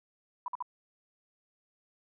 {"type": "tone bursts", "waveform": "sine", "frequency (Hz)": 987.8, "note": "B5", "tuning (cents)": 0, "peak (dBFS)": -32, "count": 3, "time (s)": [0.46, 0.625], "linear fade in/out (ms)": 2, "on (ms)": 21, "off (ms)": 51, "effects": []}